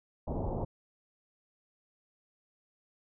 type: low-pass noise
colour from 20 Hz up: pink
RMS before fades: -34 dBFS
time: 0.27-0.65 s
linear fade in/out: 10 ms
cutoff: 910 Hz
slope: 48 dB/octave
effects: none